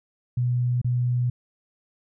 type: tone with dropouts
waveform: sine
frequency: 123.1 Hz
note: B2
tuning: 5 cents flat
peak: -20 dBFS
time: 0.37-1.3 s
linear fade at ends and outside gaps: 5 ms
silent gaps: 0.816-0.845 s
effects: none